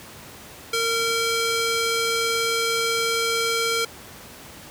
square tone with band-pass filter, 459.2 Hz, A#4, 26 cents flat, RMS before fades -23 dBFS, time 0.73-3.85 s, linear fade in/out 5 ms, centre 4400 Hz, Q 0.5, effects pink hiss -42 dBFS RMS until 4.7 s + high-pass 80 Hz 12 dB/octave

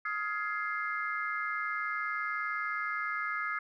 sine chord, F minor seventh, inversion third, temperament just, 1257.2 / 1396.9 / 1676.3 / 2095 Hz, Eb6 / F6 / Ab6 / C7, +18 / 0 / +16 / +2 cents, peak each -35 / -39 / -37 / -37 dBFS, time 0.05-3.59 s, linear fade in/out 5 ms, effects tanh soft clip ceiling -21 dBFS

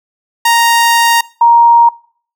sawtooth / sine tone pair in turn, 932.3 / 937.7 Hz, A#5 / A#5, 0 / +10 cents, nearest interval unison, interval 10 cents, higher second, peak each -3 dBFS, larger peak neither, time 0.45-1.21 / 1.41-1.89 s, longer first, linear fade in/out 5 ms, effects noise-tail reverb RT60 0.5 s tail -23 dB re dry

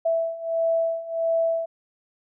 sine beating tone pair, 659 / 660.5 Hz, E5 / E5, -1 / +3 cents, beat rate 1.5 Hz, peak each -26 / -23 dBFS, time 0.05-1.66 s, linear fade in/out 10 ms, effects none

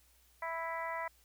harmonic tone, 329.6 Hz, E4, in tune, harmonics 2 / 3 / 4 / 5 / 6 / 7, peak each -42 / -39 / -46 / -50 / -42 / -53 dBFS, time 0.42-1.08 s, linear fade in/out 5 ms, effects added 60 Hz sine -68 dBFS peak until 1.24 s + white hiss -68 dBFS RMS until 1.24 s

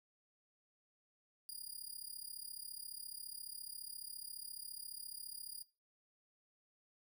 10% pulse tone with amplitude modulation, 4840 Hz, D#8, 49 cents flat, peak -36 dBFS, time 1.49-5.63 s, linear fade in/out 0 ms, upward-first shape sine, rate 34.5 Hz, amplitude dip 85%, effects noise-tail reverb RT60 0.3 s tail -20 dB re dry

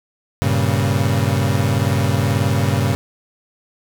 35% pulse chord, G diminished, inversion none, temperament equal, 98 / 116.54 / 138.59 Hz, G2 / Bb2 / Db3, 0 / 0 / 0 cents, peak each -17 / -19 / -18 dBFS, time 0.42-2.95 s, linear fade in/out 0 ms, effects none

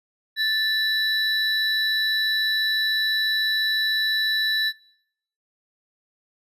triangle tone pair together, 1758 / 3947 Hz, A6 / B7, -2 / -2 cents, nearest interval octave + major second, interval 1400 cents, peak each -21 dBFS, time 0.36-4.73 s, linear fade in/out 50 ms, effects noise-tail reverb RT60 0.7 s tail -22 dB re dry + resampled to 32000 Hz

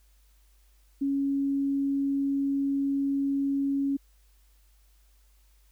sine tone, 277.2 Hz, C#4, in tune, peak -24 dBFS, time 1.01-3.97 s, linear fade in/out 10 ms, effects added 50 Hz sine -58 dBFS peak until 5.71 s + white hiss -68 dBFS RMS until 5.71 s

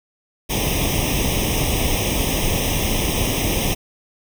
pink noise with comb filter, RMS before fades -20 dBFS, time 0.49-3.75 s, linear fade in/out 20 ms, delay 0.34 ms, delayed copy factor +0.95, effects none

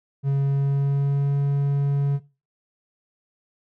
triangle tone with pitch glide, 138.59 to 140.93 Hz, C#3 to C#3, 0 to +29 cents, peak -16 dBFS, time 0.23-2.2 s, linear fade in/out 50 ms, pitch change +29 cents, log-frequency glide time 0.41-1.37 s, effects noise-tail reverb RT60 0.3 s tail -18 dB re dry

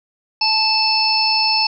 harmonic tone, 877 Hz, A5, 6 cents flat, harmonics 1 / 3 / 5 / 6, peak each -20 / -22 / -20 / -17 dBFS, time 0.41-1.67 s, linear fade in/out 5 ms, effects none

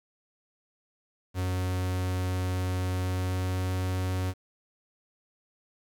45% pulse tone with pitch glide, 91.9 to 92.54 Hz, F#2 to F#2, -11 to +1 cents, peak -27 dBFS, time 1.34-4.34 s, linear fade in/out 50 ms, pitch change +12 cents, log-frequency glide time 2.88-3.82 s, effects 9-bit

